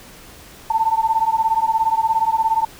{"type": "beating tone pair", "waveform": "sine", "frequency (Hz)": [885, 902], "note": ["A5", "A5"], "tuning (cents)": [10, 43], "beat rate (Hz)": 17, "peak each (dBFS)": -18, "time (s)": [0.7, 2.65], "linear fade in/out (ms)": 5, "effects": ["pink hiss -42 dBFS RMS until 2.79 s"]}